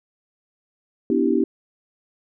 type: tone cluster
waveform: sine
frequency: 245.4 / 288.3 / 327.1 / 390 Hz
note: B3 / D4 / E4 / G4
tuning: -11 / -32 / -13 / -9 cents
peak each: -22 dBFS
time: 1.1-1.44 s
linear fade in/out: 2 ms
effects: none